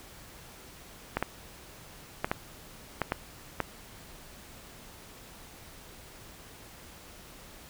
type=clicks; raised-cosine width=0.5 ms; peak=-12 dBFS; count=7; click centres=1.17 / 1.226 / 2.245 / 2.315 / 3.017 / 3.121 / 3.603 s; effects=pink hiss -50 dBFS RMS until 7.69 s